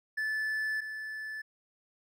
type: tone pair in turn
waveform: triangle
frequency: 1743 / 1743 Hz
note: A6 / A6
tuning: -17 / -17 cents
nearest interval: unison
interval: 0 cents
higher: neither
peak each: -28 / -35 dBFS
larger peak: first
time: 0.17-0.81 / 0.81-1.42 s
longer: first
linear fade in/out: 10 ms
effects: none